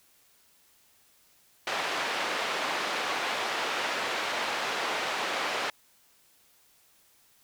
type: band-pass noise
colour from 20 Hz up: pink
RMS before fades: -31 dBFS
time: 1.67-5.7 s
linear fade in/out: 2 ms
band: 600 to 3600 Hz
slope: 12 dB/octave
effects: white hiss -63 dBFS RMS until 7.43 s